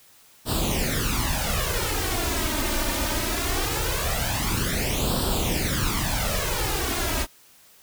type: noise with flanger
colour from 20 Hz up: pink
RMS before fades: -25 dBFS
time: 0.45-7.27 s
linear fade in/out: 50 ms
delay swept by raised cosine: 0.23 to 3.33 ms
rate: 0.21 Hz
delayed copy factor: +0.75
effects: white hiss -54 dBFS RMS until 7.82 s